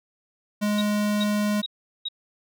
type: tone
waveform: square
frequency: 208.3 Hz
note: G#3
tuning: 5 cents sharp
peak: -22 dBFS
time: 0.61-1.62 s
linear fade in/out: 20 ms
type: tone bursts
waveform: sine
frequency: 3803 Hz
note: A#7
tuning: 34 cents sharp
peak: -26 dBFS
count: 4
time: 0.78-2.086 s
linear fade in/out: 5 ms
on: 34 ms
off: 390 ms
effects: none